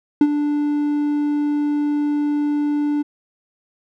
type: tone with ADSR envelope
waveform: triangle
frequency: 293.7 Hz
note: D4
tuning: in tune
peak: -5 dBFS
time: 0.21-3.03 s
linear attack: 3 ms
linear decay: 53 ms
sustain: -10 dB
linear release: 18 ms
effects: none